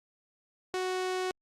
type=tone; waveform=sawtooth; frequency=370 Hz; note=F#4; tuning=in tune; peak=-26 dBFS; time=0.74-1.31 s; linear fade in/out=0 ms; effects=low-pass 8000 Hz 12 dB/octave + Opus 48 kbps